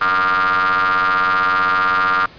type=ring-modulated tone; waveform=40% pulse; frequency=92.3 Hz; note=F#2; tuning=4 cents flat; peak=-10 dBFS; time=0.01-2.26 s; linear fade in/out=5 ms; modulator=1300 Hz; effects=pink hiss -42 dBFS RMS until 2.38 s + resampled to 11025 Hz